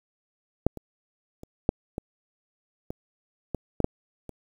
clicks, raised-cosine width 2 ms, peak -6 / -24 / -28 / -6 / -17 / -19 / -15 / -10 / -6 / -25 dBFS, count 10, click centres 0.666 / 0.773 / 1.434 / 1.691 / 1.981 / 2.905 / 3.547 / 3.803 / 3.844 / 4.293 s, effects 8-bit

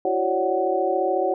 sine tone cluster, 338.8 / 377.2 / 549 / 583 / 746 Hz, E4 / F#4 / C#5 / D5 / F#5, +48 / +33 / -17 / -13 / +14 cents, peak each -28 / -25 / -25 / -29 / -24 dBFS, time 0.05-1.34 s, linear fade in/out 2 ms, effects none

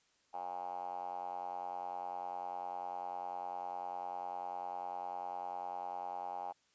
5% pulse tone with band-pass filter, 90 Hz, F#2, 47 cents flat, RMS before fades -42 dBFS, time 0.33-6.53 s, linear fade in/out 20 ms, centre 800 Hz, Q 8.6, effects white hiss -73 dBFS RMS until 6.74 s + resampled to 16000 Hz

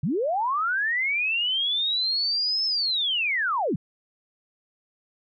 sine linear two-way sweep, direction up then down, 120 to 5290 to 120 Hz, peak -22 dBFS, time 0.03-3.76 s, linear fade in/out 5 ms, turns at 2.65 s, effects none

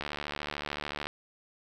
click train, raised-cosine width 0.3 ms, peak -18 dBFS, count 79, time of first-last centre 0.01-1.07 s, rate 73.6 Hz, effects 9-bit

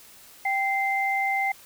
sine tone pair together, 783 / 2081 Hz, G5 / C7, -2 / -10 cents, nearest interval octave + perfect fourth, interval 1692 cents, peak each -25 dBFS, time 0.45-1.52 s, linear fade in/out 5 ms, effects white hiss -50 dBFS RMS until 1.65 s

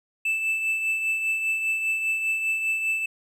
triangle tone with tremolo, 2639 Hz, E7, 1 cent sharp, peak -19 dBFS, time 0.25-3.06 s, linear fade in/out 5 ms, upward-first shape triangle, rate 5 Hz, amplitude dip 50%, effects none

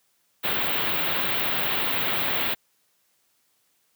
white band-stop noise, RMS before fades -25 dBFS, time 0.43-2.55 s, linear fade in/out 20 ms, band 3800 to 16000 Hz, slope 48 dB/octave, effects white hiss -68 dBFS RMS until 3.95 s + high-pass 100 Hz 12 dB/octave

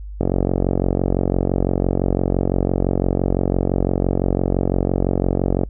click train, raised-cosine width 2 ms, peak -4 dBFS, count 250, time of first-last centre 0.21-5.635 s, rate 45.9 Hz, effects noise-tail reverb RT60 0.1 s tail -25 dB re dry + added 50 Hz sine -29 dBFS peak until 5.69 s

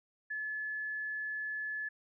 sine tone, 1720 Hz, A6, 40 cents flat, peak -35 dBFS, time 0.3-1.89 s, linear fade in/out 10 ms, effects none

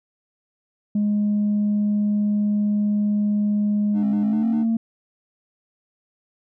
sine tone with pitch glide, 207.7 to 226.5 Hz, G#3 to A#3, 0 to -50 cents, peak -16 dBFS, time 0.95-4.77 s, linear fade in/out 5 ms, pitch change +150 cents, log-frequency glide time 4.22-4.47 s
triangle tone with vibrato, 283.9 Hz, C#4, 41 cents sharp, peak -23 dBFS, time 3.93-4.66 s, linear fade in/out 50 ms, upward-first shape square, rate 5 Hz, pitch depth 100 cents each way
effects tanh soft clip ceiling -15 dBFS

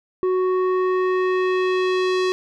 square tone with low-pass filter sweep, 370 Hz, F#4, in tune, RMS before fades -20 dBFS, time 0.23-2.32 s, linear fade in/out 0 ms, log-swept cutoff 830 to 4900 Hz, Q 1.2, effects none

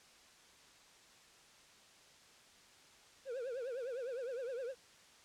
triangle tone with vibrato, 502 Hz, B4, 28 cents sharp, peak -37 dBFS, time 3.25-4.75 s, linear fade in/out 50 ms, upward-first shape triangle, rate 9.8 Hz, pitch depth 180 cents each way, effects white hiss -62 dBFS RMS until 5.24 s + low-pass 7000 Hz 12 dB/octave

